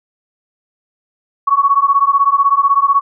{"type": "beating tone pair", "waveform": "sine", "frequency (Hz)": [1108.7, 1124.7], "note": ["C#6", "C#6"], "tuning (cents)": [0, 25], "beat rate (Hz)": 16, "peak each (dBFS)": -12, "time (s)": [1.47, 3.01], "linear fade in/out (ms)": 10, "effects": []}